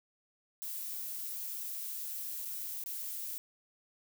violet noise with dropouts, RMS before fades -40 dBFS, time 0.62-3.38 s, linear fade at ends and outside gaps 0 ms, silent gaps 2.449-2.455 / 2.838-2.861 s, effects none

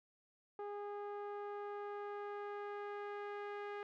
sawtooth tone with low-pass filter sweep, 410 Hz, G#4, 22 cents flat, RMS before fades -45 dBFS, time 0.59-3.83 s, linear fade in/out 2 ms, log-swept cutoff 1000 to 1900 Hz, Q 1.3, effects none

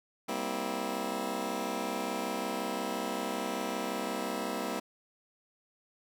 15% pulse chord, C dominant seventh, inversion second, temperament just, 196.22 / 235.5 / 261.6 / 327 Hz, G3 / Bb3 / C4 / E4, +2 / +18 / 0 / -14 cents, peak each -33 / -31 / -33 / -32 dBFS, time 0.28-4.8 s, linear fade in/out 10 ms, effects none

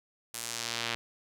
sawtooth tone with band-pass filter sweep, 116.7 Hz, A#2, 2 cents sharp, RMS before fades -36 dBFS, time 0.34-0.95 s, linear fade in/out 0 ms, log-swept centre 10000 to 2900 Hz, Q 1.1, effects none

